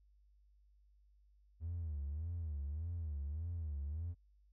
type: tone with vibrato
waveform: triangle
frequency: 77.78 Hz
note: D#2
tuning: in tune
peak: -35 dBFS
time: 1.6-4.15 s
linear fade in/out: 50 ms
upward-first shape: sine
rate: 1.7 Hz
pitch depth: 180 cents each way
effects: tanh soft clip ceiling -35 dBFS + added 50 Hz sine -65 dBFS peak until 4.52 s